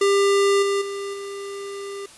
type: tone with level steps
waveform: square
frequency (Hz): 398.3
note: G4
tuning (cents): +28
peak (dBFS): -16 / -20 / -28 / -31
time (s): 0.01-2.06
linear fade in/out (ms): 5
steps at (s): 0.62 / 0.81 / 1.13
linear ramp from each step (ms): 10
effects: white hiss -46 dBFS RMS until 2.17 s + resampled to 24000 Hz